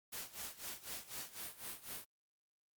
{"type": "noise with tremolo", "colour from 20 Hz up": "white", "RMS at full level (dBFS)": -44, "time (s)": [0.12, 2.05], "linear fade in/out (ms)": 10, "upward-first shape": "sine", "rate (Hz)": 4, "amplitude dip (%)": 85, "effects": ["Opus 48 kbps"]}